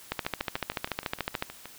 two click trains, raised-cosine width 0.3 ms, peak -12 / -23 dBFS, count 19 / 10, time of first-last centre 0.12-1.424 / 0.25-1.656 s, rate 13.8 / 6.4 Hz, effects white hiss -50 dBFS RMS until 1.78 s

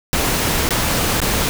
pink noise with dropouts, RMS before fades -18 dBFS, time 0.13-1.49 s, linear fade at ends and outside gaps 0 ms, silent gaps 0.69-0.707 / 1.202-1.217 s, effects none

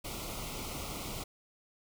pink band-stop noise, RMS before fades -40 dBFS, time 0.04-1.24 s, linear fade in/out 10 ms, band 1400 to 2000 Hz, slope 96 dB/octave, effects none

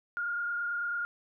sine tone with frequency modulation, 1416 Hz, F6, 23 cents sharp, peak -30 dBFS, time 0.17-1.05 s, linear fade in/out 0 ms, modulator 29.1 Hz, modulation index 0.77, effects none

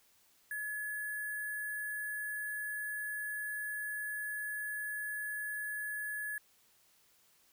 sine tone with sample-and-hold, 1700 Hz, G#6, 40 cents sharp, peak -36 dBFS, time 0.51-6.38 s, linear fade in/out 2 ms, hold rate 11025 Hz, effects white hiss -68 dBFS RMS until 7.52 s

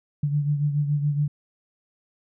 sine beating tone pair, 145.4 / 152.5 Hz, D3 / D#3, -17 / -34 cents, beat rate 7.1 Hz, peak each -21 / -29 dBFS, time 0.23-1.28 s, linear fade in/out 5 ms, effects none

